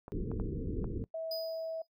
clicks, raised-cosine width 1 ms, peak -31 dBFS, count 4, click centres 0.081 / 0.316 / 0.399 / 0.843 s
pink low-pass noise, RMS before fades -36 dBFS, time 0.12-1.04 s, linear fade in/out 0 ms, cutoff 470 Hz, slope 96 dB/octave
sine tone, 649 Hz, E5, 27 cents flat, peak -35 dBFS, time 1.14-1.82 s, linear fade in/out 5 ms
square tone with exponential decay, 4971 Hz, D#8, 2 cents flat, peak -36 dBFS, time 1.31-1.87 s, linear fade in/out 5 ms, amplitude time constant 120 ms
effects noise-tail reverb RT60 0.1 s tail -22 dB re dry

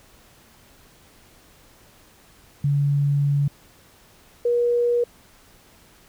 sine tone pair in turn, 142.5 / 479.3 Hz, C#3 / A#4, +48 / +48 cents, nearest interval octave + major sixth, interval 2100 cents, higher second, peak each -17 dBFS, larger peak neither, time 2.64-3.48 / 4.45-5.04 s, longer first, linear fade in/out 5 ms, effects pink hiss -53 dBFS RMS until 6.08 s

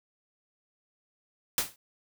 white noise with exponential decay, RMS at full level -23 dBFS, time 1.58-1.76 s, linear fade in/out 1 ms, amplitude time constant 37 ms, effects none

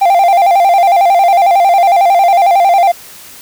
triangle tone with vibrato, 740 Hz, F#5, in tune, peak -3 dBFS, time 0.01-2.92 s, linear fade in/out 10 ms, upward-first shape square, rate 11 Hz, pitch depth 110 cents each way, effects white hiss -34 dBFS RMS until 3.41 s

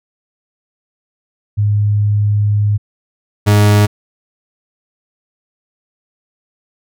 sine / 40% pulse tone pair in turn, 103.83 / 103.83 Hz, G#2 / G#2, 0 / 0 cents, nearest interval unison, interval 0 cents, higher neither, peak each -10 / -6 dBFS, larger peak second, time 1.57-2.78 / 3.46-3.87 s, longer first, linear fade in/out 20 ms, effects none

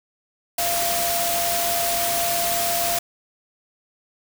sine tone in noise, 689 Hz, F5, 24 cents flat, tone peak -24 dBFS, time 0.58-2.99 s, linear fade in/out 5 ms, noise white, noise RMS -24 dBFS, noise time 0.58-2.99 s, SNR -3 dB, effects none

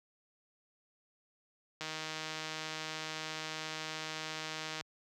click train, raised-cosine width 0.2 ms, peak -22 dBFS, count 472, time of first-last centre 1.81-4.81 s, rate 157 Hz, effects high-pass 60 Hz 12 dB/octave

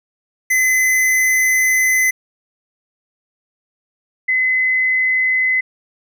square / sine tone pair in turn, 2033 / 2033 Hz, B6 / B6, +50 / +50 cents, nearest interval unison, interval 0 cents, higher neither, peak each -13 dBFS, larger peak neither, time 0.5-2.11 / 4.28-5.61 s, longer first, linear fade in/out 10 ms, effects none

